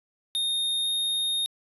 square tone pair in turn, 3686 / 3699 Hz, A#7 / A#7, -20 / -14 cents, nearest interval unison, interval 6 cents, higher second, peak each -25 dBFS, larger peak neither, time 0.35-0.85 / 0.85-1.46 s, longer second, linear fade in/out 0 ms, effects resampled to 32000 Hz

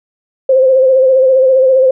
sine tone with vibrato, 523.3 Hz, C5, in tune, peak -5 dBFS, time 0.49-1.91 s, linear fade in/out 5 ms, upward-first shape sine, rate 15 Hz, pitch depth 42 cents each way, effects none

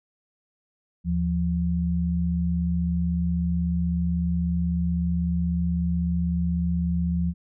sine tone pair together, 77.1 / 173.31 Hz, D#2 / F3, -15 / -13 cents, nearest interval octave + major second, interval 1402 cents, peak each -26 / -23 dBFS, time 1.04-7.34 s, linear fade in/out 50 ms, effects none

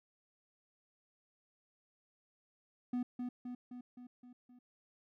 triangle tone with echo, 246.9 Hz, B3, in tune, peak -31 dBFS, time 2.93-3.03 s, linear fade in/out 5 ms, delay 260 ms, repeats 6, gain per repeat -4 dB, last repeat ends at 4.59 s, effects none

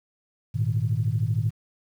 sine chord, Ab suspended second, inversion none, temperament just, 103.83 / 116.8 / 155.74 Hz, Ab2 / Bb2 / Eb3, 0 / +4 / +2 cents, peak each -25 / -24 / -29 dBFS, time 0.54-1.51 s, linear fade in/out 20 ms, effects tanh soft clip ceiling -13 dBFS + 9-bit

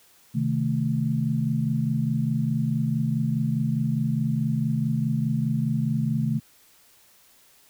sine chord, A diminished, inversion first, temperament equal with one note detuned, 130.81 / 155.56 / 220.9 Hz, C3 / Eb3 / A3, 0 / 0 / +7 cents, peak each -26 dBFS, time 0.34-6.4 s, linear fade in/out 20 ms, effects white hiss -57 dBFS RMS until 7.69 s

